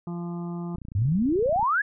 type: harmonic tone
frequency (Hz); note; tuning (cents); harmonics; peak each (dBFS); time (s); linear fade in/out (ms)
172.6; F3; -20; 1 / 2 / 4 / 5 / 6 / 7; -30 / -38 / -46 / -47 / -49 / -49; 0.07-0.76; 2
type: click train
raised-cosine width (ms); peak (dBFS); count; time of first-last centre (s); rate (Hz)
5; -27; 27; 0.75-1.628; 29.6
type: exponential sweep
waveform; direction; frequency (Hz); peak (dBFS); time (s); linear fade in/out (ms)
sine; up; 91.4 to 1754; -20; 0.95-1.82; 10
effects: none